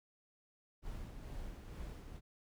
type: noise with tremolo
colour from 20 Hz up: brown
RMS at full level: -45 dBFS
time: 0.82-2.21 s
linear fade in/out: 50 ms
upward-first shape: sine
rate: 2.2 Hz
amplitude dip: 40%
effects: none